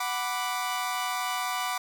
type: chord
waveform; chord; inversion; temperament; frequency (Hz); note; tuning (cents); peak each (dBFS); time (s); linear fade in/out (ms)
sawtooth; B minor; second; equal; 740 / 987.8 / 1174.7; F#5 / B5 / D6; 0 / 0 / 0; -29; 0-1.78; 5
effects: none